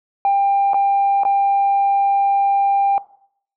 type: tone with dropouts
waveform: sine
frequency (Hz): 795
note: G5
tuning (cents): +24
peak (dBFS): -11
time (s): 0.25-2.98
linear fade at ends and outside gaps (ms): 1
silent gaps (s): 0.734-0.743 / 1.235-1.251
effects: noise-tail reverb RT60 0.6 s tail -18 dB re dry + tanh soft clip ceiling -10 dBFS